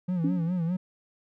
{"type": "tone with vibrato", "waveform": "triangle", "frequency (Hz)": 173.3, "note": "F3", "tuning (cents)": -13, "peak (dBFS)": -23, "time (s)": [0.08, 0.77], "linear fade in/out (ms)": 10, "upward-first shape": "sine", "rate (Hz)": 4.9, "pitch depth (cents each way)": 110}
{"type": "tone with exponential decay", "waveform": "sine", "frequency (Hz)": 280.8, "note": "C#4", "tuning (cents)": 22, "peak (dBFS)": -22, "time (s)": [0.24, 0.63], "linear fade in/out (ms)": 5, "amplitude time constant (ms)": 83}
{"effects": []}